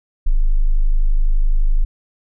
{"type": "tone", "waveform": "sine", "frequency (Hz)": 25.91, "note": "G#0", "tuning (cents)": -3, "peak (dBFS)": -10, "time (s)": [0.26, 1.85], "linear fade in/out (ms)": 10, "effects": []}